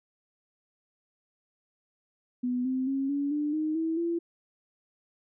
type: tone with pitch steps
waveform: sine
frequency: 248.1 / 259.4 / 271.2 / 283.5 / 296.4 / 309.9 / 324 / 338.7 Hz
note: B3 / C4 / C#4 / C#4 / D4 / D#4 / E4 / E4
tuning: +8 / -15 / -38 / +39 / +16 / -7 / -30 / +47 cents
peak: -26 dBFS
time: 2.43-4.19 s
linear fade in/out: 10 ms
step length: 220 ms
effects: none